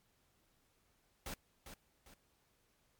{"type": "noise with echo", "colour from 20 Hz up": "pink", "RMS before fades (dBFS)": -44, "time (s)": [1.26, 1.34], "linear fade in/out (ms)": 2, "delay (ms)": 400, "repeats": 2, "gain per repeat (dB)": -8, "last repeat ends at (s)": 2.14, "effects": ["pink hiss -75 dBFS RMS until 2.99 s", "MP3 96 kbps"]}